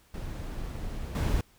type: noise with level steps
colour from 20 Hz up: brown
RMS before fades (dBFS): -36 / -26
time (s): 0.14-1.41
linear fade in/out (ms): 2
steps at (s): 1.15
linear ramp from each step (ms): 2
effects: pink hiss -62 dBFS RMS until 1.58 s